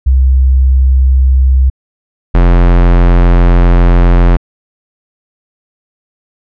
sine / square tone pair in turn, 65.3 / 43.71 Hz, C2 / F1, -3 / +2 cents, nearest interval perfect fifth, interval 695 cents, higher first, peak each -4 dBFS, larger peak neither, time 0.06-1.7 / 2.34-4.37 s, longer second, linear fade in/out 10 ms, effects low-pass 2000 Hz 12 dB/octave

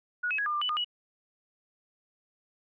sine tone with pitch steps, 1458 / 2566 / 1664 / 1204 / 1189 / 2979 / 1220 / 2926 Hz, F#6 / E7 / G#6 / D6 / D6 / F#7 / D#6 / F#7, -26 / -47 / +3 / +43 / +21 / +11 / -34 / -20 cents, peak -27 dBFS, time 0.23-0.846 s, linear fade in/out 10 ms, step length 77 ms, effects none

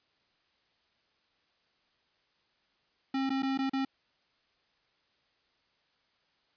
square tone with dropouts, 268.3 Hz, C4, 44 cents sharp, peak -29 dBFS, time 3.14-3.85 s, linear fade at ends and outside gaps 5 ms, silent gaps 3.295-3.302 / 3.423-3.43 / 3.576-3.588 / 3.696-3.733 s, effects white hiss -72 dBFS RMS until 6.56 s + resampled to 11025 Hz

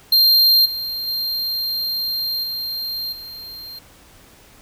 square tone with level steps, 4186 Hz, C8, in tune, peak -11 / -24 / -21 / -24 / -33 dBFS, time 0.12-3.79 s, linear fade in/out 5 ms, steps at 0.65 / 1.07 / 2.43 / 3.12 s, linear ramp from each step 10 ms, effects pink hiss -48 dBFS RMS until 4.61 s

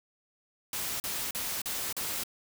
white noise bursts, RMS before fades -34 dBFS, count 5, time 0.73-2.236 s, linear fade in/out 2 ms, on 270 ms, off 39 ms, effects none

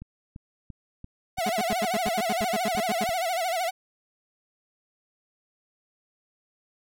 click train, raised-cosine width 5 ms, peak -28 dBFS, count 10, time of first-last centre 0.02-3.092 s, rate 2.93 Hz
45% pulse tone with vibrato, 703 Hz, F5, 11 cents sharp, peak -25 dBFS, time 1.37-3.71 s, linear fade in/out 20 ms, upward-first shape sine, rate 13 Hz, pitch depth 130 cents each way
sawtooth tone bursts, 210.3 Hz, G#3, 22 cents sharp, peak -22 dBFS, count 14, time 1.46-3.042 s, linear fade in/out 5 ms, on 35 ms, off 84 ms
effects none

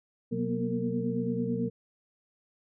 sine tone cluster, 126 / 184.4 / 234.8 / 243.9 / 457.5 Hz, B2 / F#3 / A#3 / B3 / A#4, +35 / -6 / +13 / -21 / -32 cents, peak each -36 / -34 / -32 / -35 / -34 dBFS, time 0.31-1.7 s, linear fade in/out 20 ms, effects none

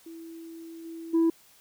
sine tone with level steps, 329.6 Hz, E4, in tune, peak -40 / -37 / -17 dBFS, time 0.06-1.3 s, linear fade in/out 5 ms, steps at 0.84 / 1.13 s, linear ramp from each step 20 ms, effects tanh soft clip ceiling -18 dBFS + white hiss -58 dBFS RMS until 1.6 s

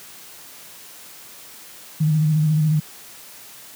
sine tone with vibrato, 154.2 Hz, D#3, 15 cents flat, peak -14 dBFS, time 2-2.8 s, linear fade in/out 10 ms, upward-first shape square, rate 14 Hz, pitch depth 34 cents each way, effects white hiss -42 dBFS RMS until 3.75 s + high-pass 100 Hz 12 dB/octave

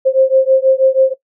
sine beating tone pair, 526 / 532.2 Hz, C5 / C5, +9 / +29 cents, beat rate 6.2 Hz, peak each -11 dBFS, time 0.05-1.14 s, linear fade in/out 20 ms, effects noise-tail reverb RT60 0.1 s tail -17 dB re dry

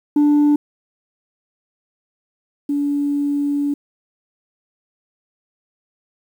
sine tone pair in turn, 293.7 / 286.8 Hz, D4 / D4, 0 / -41 cents, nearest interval unison, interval 41 cents, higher first, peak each -8 / -16 dBFS, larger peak first, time 0.16-0.56 / 2.69-3.74 s, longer second, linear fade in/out 5 ms, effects tanh soft clip ceiling -10 dBFS + 8-bit

